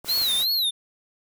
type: noise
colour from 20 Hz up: white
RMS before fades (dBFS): -33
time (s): 0.04-0.46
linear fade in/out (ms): 50
type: clicks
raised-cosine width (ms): 1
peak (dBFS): -27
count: 4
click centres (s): 0.046 / 0.176 / 0.218 / 0.404
type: tone with vibrato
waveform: square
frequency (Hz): 3951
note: B7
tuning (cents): 0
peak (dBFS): -21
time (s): 0.08-0.71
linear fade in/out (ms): 20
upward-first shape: sine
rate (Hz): 2.8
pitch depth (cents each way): 170
effects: none